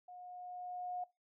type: tone with level ramp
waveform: sine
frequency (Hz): 721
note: F#5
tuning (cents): -45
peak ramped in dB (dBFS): -50 to -37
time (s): 0.08-1.04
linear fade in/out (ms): 5
effects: noise-tail reverb RT60 0.2 s tail -20 dB re dry